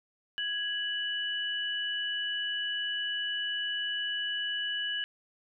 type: tone pair together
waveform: sine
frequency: 1661.2 / 2957 Hz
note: G#6 / F#7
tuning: 0 / -2 cents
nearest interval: minor seventh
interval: 998 cents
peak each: -34 / -32 dBFS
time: 0.38-5.04 s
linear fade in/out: 0 ms
effects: none